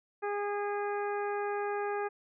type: harmonic tone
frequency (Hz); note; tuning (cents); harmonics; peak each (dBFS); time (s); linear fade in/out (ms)
409.4; G#4; -25; 1 / 2 / 3 / 4 / 5 / 6; -33 / -36 / -41 / -42 / -49 / -50; 0.22-2.09; 20
effects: none